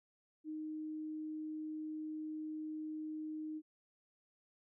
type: tone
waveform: sine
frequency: 310 Hz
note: D#4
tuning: 6 cents flat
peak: -40 dBFS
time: 0.44-3.62 s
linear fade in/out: 50 ms
effects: none